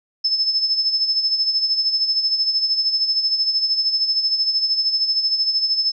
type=tone with tremolo; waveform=sine; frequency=5240 Hz; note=E8; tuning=11 cents flat; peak=-14 dBFS; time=0.24-5.92 s; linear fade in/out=10 ms; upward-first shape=sine; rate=13 Hz; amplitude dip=60%; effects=none